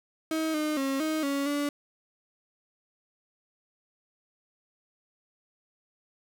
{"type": "tone with pitch steps", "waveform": "35% pulse", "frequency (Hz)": [318, 305.2, 271.1, 313, 279.4, 288.6], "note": ["D#4", "D#4", "C#4", "D#4", "C#4", "D4"], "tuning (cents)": [38, -33, -38, 10, 14, -30], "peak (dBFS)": -25, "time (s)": [0.31, 1.69], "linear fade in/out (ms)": 2, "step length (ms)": 230, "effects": []}